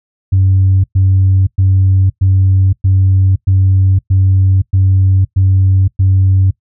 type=tone bursts; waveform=sine; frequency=95.2 Hz; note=F#2; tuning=50 cents sharp; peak=-5 dBFS; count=10; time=0.32-6.51 s; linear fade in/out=10 ms; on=520 ms; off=110 ms; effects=noise-tail reverb RT60 0.1 s tail -20 dB re dry + tanh soft clip ceiling -3 dBFS